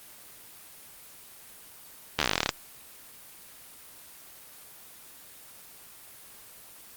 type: slowing click train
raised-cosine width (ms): 0.2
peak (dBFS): -5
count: 16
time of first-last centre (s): 2.19-2.492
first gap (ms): 12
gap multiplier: 1.07
effects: white hiss -49 dBFS RMS until 6.96 s + Opus 24 kbps

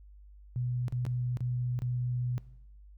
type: tone with dropouts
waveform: sine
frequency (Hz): 123.47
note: B2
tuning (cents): 0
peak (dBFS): -29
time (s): 0.56-2.38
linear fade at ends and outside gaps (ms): 0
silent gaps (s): 0.882-0.924 / 1.052-1.065 / 1.371-1.406 / 1.79-1.82
effects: noise-tail reverb RT60 0.8 s tail -19 dB re dry + added 50 Hz sine -50 dBFS peak until 2.97 s

